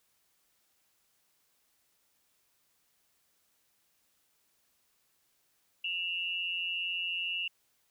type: tone pair together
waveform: sine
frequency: 2703 / 2881 Hz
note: E7 / F#7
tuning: +43 / -47 cents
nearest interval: minor second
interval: 110 cents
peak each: -34 / -35 dBFS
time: 5.84-7.48 s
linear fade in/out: 5 ms
effects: white hiss -73 dBFS RMS until 7.9 s